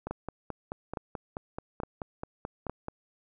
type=two click trains; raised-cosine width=1 ms; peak=-21 / -19 dBFS; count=14 / 4; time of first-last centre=0.07-2.884 / 0.11-2.696 s; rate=4.62 / 1.16 Hz; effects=none